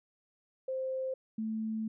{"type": "tone pair in turn", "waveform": "sine", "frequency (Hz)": [523.3, 220], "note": ["C5", "A3"], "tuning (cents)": [0, 0], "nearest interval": "octave + minor third", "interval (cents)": 1500, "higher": "first", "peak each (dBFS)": [-32, -32], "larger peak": "neither", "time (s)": [[0.68, 1.14], [1.38, 1.88]], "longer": "second", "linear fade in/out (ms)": 5, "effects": []}